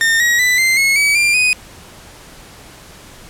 40% pulse tone with pitch steps, 1819 / 1902.8 / 1990.5 / 2082 / 2178 / 2279 / 2384 / 2493 Hz, A#6 / A#6 / B6 / C7 / C#7 / C#7 / D7 / D#7, -43 / +35 / +13 / -9 / -31 / +47 / +25 / +3 cents, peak -10 dBFS, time 0.01-1.53 s, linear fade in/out 0 ms, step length 190 ms, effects pink hiss -39 dBFS RMS until 3.29 s + low-pass 12000 Hz 12 dB/octave

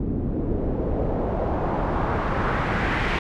pink noise with low-pass filter sweep, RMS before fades -24 dBFS, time 0-3.19 s, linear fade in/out 5 ms, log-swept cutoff 280 to 2300 Hz, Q 1.5, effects none

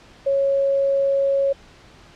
sine tone, 551 Hz, C#5, 11 cents flat, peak -16 dBFS, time 0.26-1.53 s, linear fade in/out 10 ms, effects pink hiss -48 dBFS RMS until 2.15 s + low-pass 5000 Hz 12 dB/octave

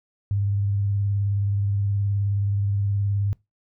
sine tone with vibrato, 100.5 Hz, G2, 44 cents sharp, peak -20 dBFS, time 0.31-3.33 s, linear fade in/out 0 ms, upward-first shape sine, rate 19 Hz, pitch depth 30 cents each way, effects noise-tail reverb RT60 0.2 s tail -22 dB re dry

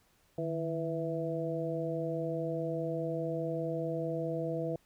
harmonic tone with a mistuned harmonic, 164.81 Hz, E3, in tune, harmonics 1 / 2 / 3 / 4, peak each -37 / -38 / -36 / -38 dBFS, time 0.38-4.76 s, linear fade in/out 2 ms, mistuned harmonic 1, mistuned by -97 cents, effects pink hiss -69 dBFS RMS until 4.85 s

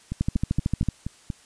two click trains, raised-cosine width 5 ms, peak -16 / -10 dBFS, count 6 / 10, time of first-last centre 0.12-1.302 / 0.21-0.887 s, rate 4.23 / 13.3 Hz, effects white hiss -54 dBFS RMS until 1.45 s + resampled to 22050 Hz

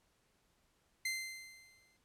sawtooth tone with exponential decay, 2078 Hz, C7, 12 cents flat, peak -30 dBFS, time 1.05-1.97 s, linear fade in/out 5 ms, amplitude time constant 200 ms, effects pink hiss -75 dBFS RMS until 2.04 s + low-pass 12000 Hz 12 dB/octave

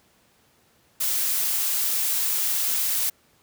blue noise, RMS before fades -24 dBFS, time 1-3.1 s, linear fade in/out 10 ms, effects pink hiss -61 dBFS RMS until 3.42 s + high-pass 80 Hz 12 dB/octave

